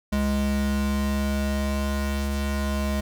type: tone pair together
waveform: square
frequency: 69.31 / 207.7 Hz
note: C#2 / G#3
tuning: 0 / 0 cents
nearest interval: octave + perfect fifth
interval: 1900 cents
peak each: -26 dBFS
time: 0.12-3.01 s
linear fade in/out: 10 ms
effects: none